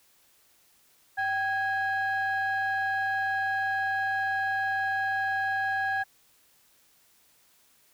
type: tone pair together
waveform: sine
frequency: 775.8 / 1651 Hz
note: G5 / G#6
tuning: -18 / -11 cents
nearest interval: octave + minor second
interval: 1307 cents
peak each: -27 / -26 dBFS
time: 1.17-6.04 s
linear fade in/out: 20 ms
effects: tanh soft clip ceiling -22 dBFS + white hiss -63 dBFS RMS until 7.93 s